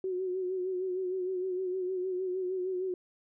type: tone with vibrato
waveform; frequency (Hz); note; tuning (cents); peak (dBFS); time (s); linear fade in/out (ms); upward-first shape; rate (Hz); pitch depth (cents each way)
sine; 370; F#4; 0; -30; 0.04-2.94; 2; sine; 6.5; 47
effects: none